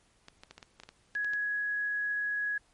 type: clicks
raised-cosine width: 0.2 ms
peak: -29 dBFS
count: 11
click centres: 0.284 / 0.435 / 0.51 / 0.58 / 0.628 / 0.8 / 0.835 / 0.89 / 1.151 / 1.246 / 1.335 s
type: tone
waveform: sine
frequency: 1672 Hz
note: G#6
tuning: 11 cents sharp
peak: -29 dBFS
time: 1.15-2.58 s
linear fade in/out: 5 ms
effects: pink hiss -67 dBFS RMS until 2.73 s + MP3 48 kbps